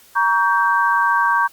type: chord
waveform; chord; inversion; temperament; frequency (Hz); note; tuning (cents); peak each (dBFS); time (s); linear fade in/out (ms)
sine; G diminished; first; just; 940.8 / 1128.9 / 1568; Bb5 / Db6 / G6; +16 / +31 / 0; -18; 0.15-1.48; 20
effects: white hiss -49 dBFS RMS until 1.52 s + Opus 48 kbps